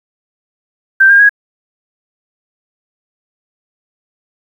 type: tone with pitch steps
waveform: sine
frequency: 1566 / 1609.1 / 1653.4 Hz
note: G6 / G6 / G#6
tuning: -2 / +45 / -8 cents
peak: -3 dBFS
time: 1-1.294 s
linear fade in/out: 10 ms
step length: 98 ms
effects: 7-bit